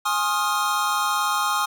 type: chord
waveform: square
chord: F minor seventh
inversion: first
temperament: equal with one note detuned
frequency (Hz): 830.6 / 1066.6 / 1244.5 / 1396.9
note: Ab5 / C6 / Eb6 / F6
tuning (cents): 0 / +33 / 0 / 0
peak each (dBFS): -28 / -27 / -25 / -29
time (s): 0.05-1.66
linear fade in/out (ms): 10
effects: none